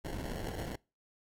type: noise with sample-and-hold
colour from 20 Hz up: pink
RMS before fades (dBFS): -39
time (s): 0.04-0.76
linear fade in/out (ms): 10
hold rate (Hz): 1225
effects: noise-tail reverb RT60 0.3 s tail -25 dB re dry + AAC 48 kbps